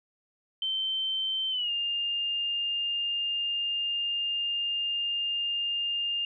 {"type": "tone with pitch glide", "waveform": "sine", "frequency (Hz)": [3101, 2811], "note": ["G7", "F7"], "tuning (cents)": [-19, 11], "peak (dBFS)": -27, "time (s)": [0.62, 6.25], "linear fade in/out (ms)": 2, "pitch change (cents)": -170, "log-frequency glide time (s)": [1.5, 1.71], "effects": []}